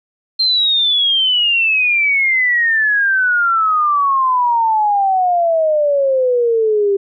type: exponential sweep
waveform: sine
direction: down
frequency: 4186 to 392 Hz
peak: -11 dBFS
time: 0.39-6.97 s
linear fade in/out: 10 ms
effects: none